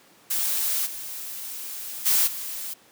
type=noise with level steps; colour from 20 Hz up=blue; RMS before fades=-25 / -35 / -20 / -33 dBFS; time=0.3-2.74 s; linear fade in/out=10 ms; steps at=0.85 / 2.05 / 2.26 s; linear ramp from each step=20 ms; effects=pink hiss -55 dBFS RMS until 2.91 s + high-pass 200 Hz 12 dB/octave